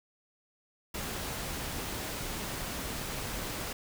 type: noise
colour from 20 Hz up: pink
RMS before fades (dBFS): -37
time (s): 0.94-3.73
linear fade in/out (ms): 5
effects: none